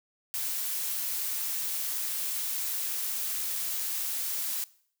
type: noise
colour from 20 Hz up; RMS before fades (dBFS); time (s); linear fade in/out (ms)
blue; -32; 0.34-4.64; 0
effects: noise-tail reverb RT60 0.6 s tail -21 dB re dry